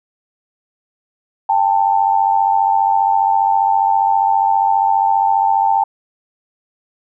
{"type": "tone pair together", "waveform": "sine", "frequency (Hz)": [796, 890.9], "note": ["G5", "A5"], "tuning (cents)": [26, 21], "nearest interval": "major second", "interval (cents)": 195, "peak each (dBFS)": -14, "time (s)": [1.49, 5.84], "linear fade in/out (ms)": 5, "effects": []}